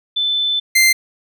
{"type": "tone pair in turn", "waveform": ["sine", "sawtooth"], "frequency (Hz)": [3520, 2086], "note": ["A7", "C7"], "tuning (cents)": [0, -6], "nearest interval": "major sixth", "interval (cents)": 906, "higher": "first", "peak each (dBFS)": [-15, -6], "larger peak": "second", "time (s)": [[0.16, 0.6], [0.75, 0.93]], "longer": "first", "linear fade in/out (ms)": 10, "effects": []}